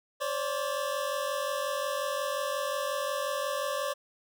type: tone pair together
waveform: 25% pulse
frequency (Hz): 533.4 / 579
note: C5 / D5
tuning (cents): +33 / -25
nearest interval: minor second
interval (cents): 142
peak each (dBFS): -30 / -28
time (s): 0.2-3.94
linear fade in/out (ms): 20
effects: none